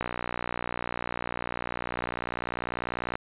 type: click train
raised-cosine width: 0.5 ms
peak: -15 dBFS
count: 190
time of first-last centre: 0.01-3.155 s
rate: 60.1 Hz
effects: resampled to 8000 Hz